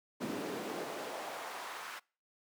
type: noise with high-pass filter sweep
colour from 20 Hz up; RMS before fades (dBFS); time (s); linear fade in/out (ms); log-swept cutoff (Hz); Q
brown; -41; 0.2-2; 20; 240 to 1300; 1.4
effects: noise-tail reverb RT60 0.4 s tail -26 dB re dry + high-pass 150 Hz 12 dB/octave